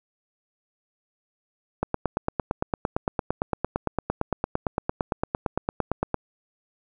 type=click train; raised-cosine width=1 ms; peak=-9 dBFS; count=39; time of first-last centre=1.83-6.143 s; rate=8.81 Hz; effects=none